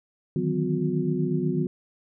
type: tone cluster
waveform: sine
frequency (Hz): 151.7 / 159.8 / 186 / 252.2 / 360.7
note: D#3 / D#3 / F#3 / B3 / F#4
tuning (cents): -44 / +47 / +9 / +36 / -44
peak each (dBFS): -29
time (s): 0.36-1.67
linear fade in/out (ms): 2
effects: none